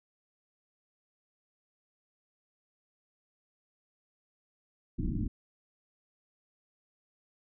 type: low-pass noise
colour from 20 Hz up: pink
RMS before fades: -32 dBFS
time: 4.98-5.28 s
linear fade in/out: 10 ms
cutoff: 330 Hz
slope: 96 dB/octave
effects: none